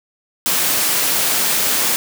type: high-pass noise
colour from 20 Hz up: white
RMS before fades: -17 dBFS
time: 0.46-1.96 s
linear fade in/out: 0 ms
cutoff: 140 Hz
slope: 12 dB/octave
effects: none